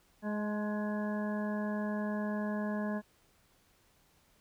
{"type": "harmonic tone with a mistuned harmonic", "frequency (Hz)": 209.6, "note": "G#3", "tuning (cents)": 16, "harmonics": [1, 2, 3, 4, 5, 7, 8], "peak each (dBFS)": [-33, -44, -40, -48, -46, -53, -45], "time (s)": [0.22, 3.02], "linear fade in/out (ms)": 50, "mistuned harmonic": 4, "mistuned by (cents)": 29, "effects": ["pink hiss -68 dBFS RMS until 4.4 s"]}